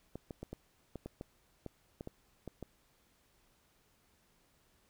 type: clicks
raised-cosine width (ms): 2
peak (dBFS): -29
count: 12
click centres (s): 0.156 / 0.308 / 0.43 / 0.53 / 0.957 / 1.06 / 1.211 / 1.663 / 2.009 / 2.074 / 2.477 / 2.627
effects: pink hiss -71 dBFS RMS until 4.89 s